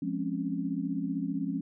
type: chord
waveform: sine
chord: Db major seventh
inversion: first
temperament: equal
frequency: 174.61 / 207.7 / 261.6 / 277.2 Hz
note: F3 / Ab3 / C4 / Db4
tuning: 0 / 0 / 0 / 0 cents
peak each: -35 / -36 / -36 / -33 dBFS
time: 0.02-1.61 s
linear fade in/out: 5 ms
effects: none